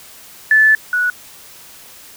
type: tone pair in turn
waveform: sine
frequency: 1744 / 1470 Hz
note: A6 / F#6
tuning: -16 / -12 cents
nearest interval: minor third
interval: 296 cents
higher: first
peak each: -7 / -13 dBFS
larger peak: first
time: 0.51-0.75 / 0.93-1.1 s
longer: first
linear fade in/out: 2 ms
effects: white hiss -40 dBFS RMS until 2.16 s